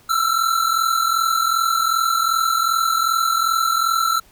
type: tone pair together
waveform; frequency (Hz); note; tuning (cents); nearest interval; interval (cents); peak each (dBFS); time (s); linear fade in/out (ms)
square; 1318.5 / 1361.1; E6 / F6; 0 / -45; minor second; 55; -20; 0.09-4.2; 10
effects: pink hiss -52 dBFS RMS until 4.31 s